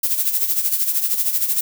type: noise with tremolo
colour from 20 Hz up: violet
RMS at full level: -17 dBFS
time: 0.03-1.61 s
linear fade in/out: 5 ms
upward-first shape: sine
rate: 13 Hz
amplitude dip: 65%
effects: none